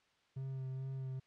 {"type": "tone with vibrato", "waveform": "triangle", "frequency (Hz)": 132.4, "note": "C3", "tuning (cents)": 21, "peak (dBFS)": -37, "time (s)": [0.36, 1.2], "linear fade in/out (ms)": 10, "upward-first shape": "sine", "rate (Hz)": 2.3, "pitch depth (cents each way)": 20, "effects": ["white hiss -73 dBFS RMS until 1.26 s", "low-pass 4000 Hz 12 dB/octave"]}